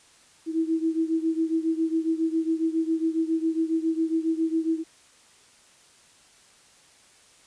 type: beating tone pair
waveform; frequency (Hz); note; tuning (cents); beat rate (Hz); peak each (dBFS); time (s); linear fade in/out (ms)
sine; 322.1 / 329.4; E4 / E4; -40 / -1; 7.3; -24 / -27; 0.46-4.84; 50
effects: white hiss -56 dBFS RMS until 7.46 s + resampled to 22050 Hz